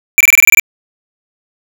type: tone bursts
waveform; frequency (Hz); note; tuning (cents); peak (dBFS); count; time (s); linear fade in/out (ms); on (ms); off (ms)
square; 2349; D7; 0; -3; 9; 0.18-0.597; 0; 25; 24
effects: none